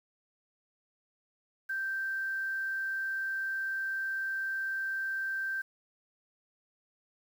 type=tone with quantisation; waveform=sine; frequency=1566 Hz; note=G6; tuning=2 cents flat; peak=-31 dBFS; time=1.69-5.62 s; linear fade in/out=10 ms; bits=9; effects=none